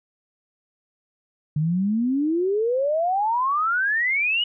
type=exponential sweep; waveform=sine; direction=up; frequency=146.83 to 2960 Hz; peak=-19 dBFS; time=1.56-4.44 s; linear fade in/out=5 ms; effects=none